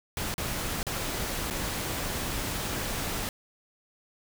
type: noise with dropouts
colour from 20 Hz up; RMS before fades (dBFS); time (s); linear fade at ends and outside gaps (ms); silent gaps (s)
pink; -32; 0.17-3.29; 1; 0.341-0.38 / 0.83-0.867 / 1.501-1.508
effects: none